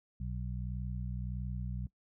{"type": "harmonic tone", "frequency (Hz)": 61.6, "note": "B1", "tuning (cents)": -4, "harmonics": [1, 2, 3], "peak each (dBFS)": [-38, -40, -43], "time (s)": [0.2, 1.87], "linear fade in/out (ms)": 5, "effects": ["noise-tail reverb RT60 0.1 s tail -20 dB re dry"]}